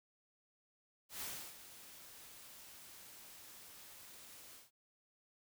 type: noise with ADSR envelope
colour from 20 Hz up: white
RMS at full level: -43 dBFS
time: 1.09-4.71 s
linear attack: 120 ms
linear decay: 330 ms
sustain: -13 dB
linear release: 160 ms
effects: none